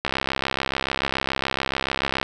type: click train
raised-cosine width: 0.3 ms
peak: -6 dBFS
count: 147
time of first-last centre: 0.05-2.229 s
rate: 67 Hz
effects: none